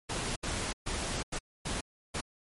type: noise bursts at uneven times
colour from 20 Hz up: pink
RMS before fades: -34 dBFS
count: 6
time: 0.09-0.36 / 0.43-0.73 / 0.86-1.23 / 1.32-1.39 / 1.65-1.81 / 2.14-2.21 s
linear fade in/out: 10 ms
effects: MP3 48 kbps